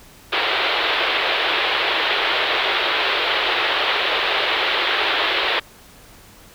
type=band-pass noise; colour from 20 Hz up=white; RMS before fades=-20 dBFS; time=0.32-5.6 s; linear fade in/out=10 ms; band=340 to 3800 Hz; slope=48 dB/octave; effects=pink hiss -46 dBFS RMS until 6.54 s